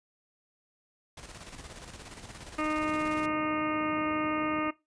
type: noise with tremolo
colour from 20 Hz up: pink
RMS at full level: -44 dBFS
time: 1.17-3.26 s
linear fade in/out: 5 ms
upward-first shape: square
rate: 17 Hz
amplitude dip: 50%
type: harmonic tone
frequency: 307.3 Hz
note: D#4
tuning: 21 cents flat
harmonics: 1 / 2 / 3 / 4 / 5 / 6 / 7 / 8 / 9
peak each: -31 / -36 / -41 / -33 / -47 / -44 / -40 / -42 / -43 dBFS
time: 2.58-4.71 s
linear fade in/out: 10 ms
type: band-pass noise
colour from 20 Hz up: pink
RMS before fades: -46 dBFS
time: 2.8-4.69 s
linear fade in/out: 10 ms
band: 110 to 470 Hz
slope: 12 dB/octave
effects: noise-tail reverb RT60 0.2 s tail -18 dB re dry + resampled to 22050 Hz